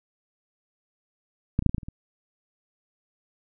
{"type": "clicks", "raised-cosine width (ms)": 5, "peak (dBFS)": [-9, -18, -6, -13, -13, -17, -28, -23], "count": 8, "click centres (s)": [1.591, 1.624, 1.663, 1.694, 1.746, 1.782, 1.832, 1.885], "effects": []}